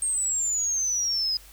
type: exponential sweep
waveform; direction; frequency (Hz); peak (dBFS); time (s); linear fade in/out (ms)
sine; down; 8600 to 4978; -23; 0.02-1.37; 2
effects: added 50 Hz sine -50 dBFS peak until 1.52 s + white hiss -51 dBFS RMS until 1.52 s